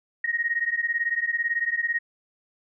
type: beating tone pair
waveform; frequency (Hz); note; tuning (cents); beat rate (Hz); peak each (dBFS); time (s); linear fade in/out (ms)
sine; 1864.7 / 1882.7; A#6 / A#6; 0 / +17; 18; -26; 0.24-1.99; 5
effects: none